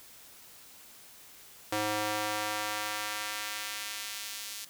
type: tone with high-pass filter sweep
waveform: square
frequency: 105.7 Hz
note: G#2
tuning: 31 cents sharp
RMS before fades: -35 dBFS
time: 1.72-4.65 s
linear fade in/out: 5 ms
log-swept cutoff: 410 to 4300 Hz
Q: 0.71
effects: white hiss -53 dBFS RMS until 4.69 s